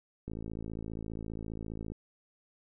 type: click train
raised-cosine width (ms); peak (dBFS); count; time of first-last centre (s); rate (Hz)
3; -27; 91; 0.28-1.919; 54.9
effects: none